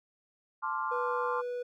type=chord; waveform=sine; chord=D minor seventh; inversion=second; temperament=equal; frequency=880 / 1046.5 / 1174.7 / 1396.9 Hz; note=A5 / C6 / D6 / F6; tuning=0 / 0 / 0 / 0 cents; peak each=-37 / -34 / -36 / -38 dBFS; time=0.62-1.42 s; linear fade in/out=20 ms
type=tone; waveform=triangle; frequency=490 Hz; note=B4; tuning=14 cents flat; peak=-31 dBFS; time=0.91-1.63 s; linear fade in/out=10 ms
effects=none